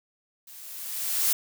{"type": "noise with level ramp", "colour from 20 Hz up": "blue", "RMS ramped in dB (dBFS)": [-47, -22], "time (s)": [0.47, 1.33], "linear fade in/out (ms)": 5, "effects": []}